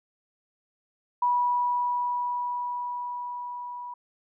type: tone with level ramp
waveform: sine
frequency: 976 Hz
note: B5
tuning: 21 cents flat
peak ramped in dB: -20 to -35 dBFS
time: 1.22-3.94 s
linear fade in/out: 5 ms
effects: none